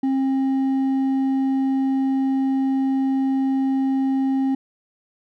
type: tone with hard clipping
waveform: sine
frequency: 267.6 Hz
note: C4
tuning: 39 cents sharp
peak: -19 dBFS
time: 0.03-4.55 s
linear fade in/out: 5 ms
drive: 4 dB
effects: none